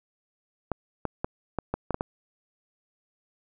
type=clicks; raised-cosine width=1 ms; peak=-13 dBFS; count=8; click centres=0.717 / 1.053 / 1.245 / 1.587 / 1.74 / 1.907 / 1.944 / 2.009 s; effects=none